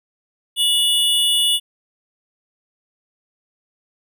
square tone pair together, 2925 / 3466 Hz, F#7 / A7, -21 / -27 cents, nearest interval minor third, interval 294 cents, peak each -18 / -18 dBFS, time 0.56-1.6 s, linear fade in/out 50 ms, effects none

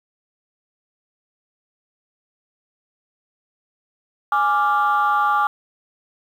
sine chord, D diminished, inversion second, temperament equal, 830.6 / 1174.7 / 1396.9 Hz, Ab5 / D6 / F6, 0 / 0 / 0 cents, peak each -19 / -17 / -22 dBFS, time 4.32-5.47 s, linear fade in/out 2 ms, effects tanh soft clip ceiling -9 dBFS + 8-bit

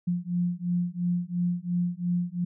sine beating tone pair, 174.61 / 177.51 Hz, F3 / F3, 0 / +28 cents, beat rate 2.9 Hz, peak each -28 dBFS, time 0.07-2.45 s, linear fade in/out 10 ms, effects none

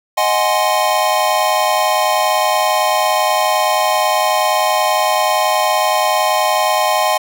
square chord, Ab dominant seventh, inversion second, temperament equal, 622.3 / 740 / 830.6 / 1046.5 Hz, Eb5 / Gb5 / Ab5 / C6, 0 / 0 / 0 / 0 cents, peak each -19 dBFS, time 0.17-7.18 s, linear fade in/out 10 ms, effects none

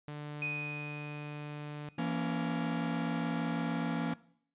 sawtooth tone, 148.1 Hz, D3, 15 cents sharp, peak -36 dBFS, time 0.08-1.89 s, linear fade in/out 0 ms
sine tone with exponential decay, 2489 Hz, D#7, in tune, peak -32 dBFS, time 0.42-2.26 s, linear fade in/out 2 ms, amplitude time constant 400 ms
45% pulse chord, A# diminished, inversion second, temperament just, 167.82 / 233.1 / 279.7 Hz, E3 / A#3 / C#4, +31 / 0 / +16 cents, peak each -36 / -36 / -37 dBFS, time 1.98-4.14 s, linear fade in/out 5 ms
effects noise-tail reverb RT60 0.6 s tail -19 dB re dry + resampled to 8000 Hz

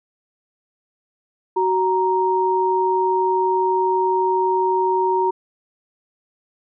sine tone pair together, 374.2 / 934 Hz, F#4 / A#5, +20 / +3 cents, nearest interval octave + major third, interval 1583 cents, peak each -19 / -18 dBFS, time 1.56-5.31 s, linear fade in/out 10 ms, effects none

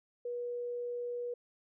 sine tone, 483.8 Hz, B4, 36 cents flat, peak -35 dBFS, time 0.25-1.34 s, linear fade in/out 5 ms, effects none

